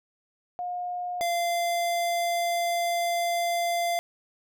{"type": "tone pair in turn", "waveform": ["sine", "square"], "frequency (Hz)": [715, 689.8], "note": ["F5", "F5"], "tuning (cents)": [41, -22], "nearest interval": "minor second", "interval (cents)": 63, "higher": "first", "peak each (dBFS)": [-29, -25], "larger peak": "second", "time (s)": [[0.59, 1.21], [1.21, 3.99]], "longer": "second", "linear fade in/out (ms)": 0, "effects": []}